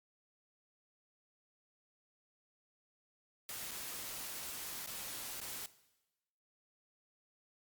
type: noise with dropouts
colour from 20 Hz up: white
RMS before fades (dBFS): -44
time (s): 3.49-5.66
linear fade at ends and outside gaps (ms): 1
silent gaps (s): 3.711-3.715 / 4.862-4.873 / 5.403-5.414
effects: noise-tail reverb RT60 1.0 s tail -17 dB re dry + Opus 48 kbps